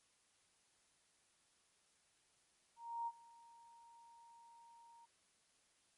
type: tone with ADSR envelope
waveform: sine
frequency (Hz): 932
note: A#5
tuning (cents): -1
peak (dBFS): -38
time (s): 2.76-5.06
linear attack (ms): 310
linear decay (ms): 44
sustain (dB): -22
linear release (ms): 16
effects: white hiss -75 dBFS RMS until 5.97 s + MP3 48 kbps